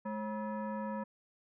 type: tone with frequency modulation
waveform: sine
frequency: 212.1 Hz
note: G#3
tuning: 37 cents sharp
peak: -35 dBFS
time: 0.05-1.04 s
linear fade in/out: 10 ms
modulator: 753 Hz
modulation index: 1.1
effects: none